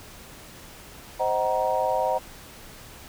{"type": "chord", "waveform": "sine", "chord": "C half-diminished seventh", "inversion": "none", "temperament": "just", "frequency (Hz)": [523.3, 627.9, 753.5, 941.9], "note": ["C5", "Eb5", "Gb5", "Bb5"], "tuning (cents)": [0, 16, 31, 18], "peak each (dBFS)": -27, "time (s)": [1.19, 2.19], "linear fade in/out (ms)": 20, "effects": ["pink hiss -45 dBFS RMS until 3.08 s"]}